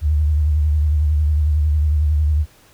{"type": "tone with vibrato", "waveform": "sine", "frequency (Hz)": 75.4, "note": "D2", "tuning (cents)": 46, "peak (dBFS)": -13, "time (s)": [0.01, 2.46], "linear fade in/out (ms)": 50, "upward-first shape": "sine", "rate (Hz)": 11, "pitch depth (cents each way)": 67, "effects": ["pink hiss -51 dBFS RMS until 2.73 s"]}